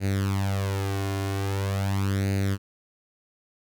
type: tone with flanger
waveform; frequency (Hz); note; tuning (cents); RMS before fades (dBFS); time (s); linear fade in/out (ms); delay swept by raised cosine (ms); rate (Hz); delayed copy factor
sawtooth; 98; G2; 0; -26; 0-2.58; 50; 0.45 to 2.85; 0.43; +0.75
effects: none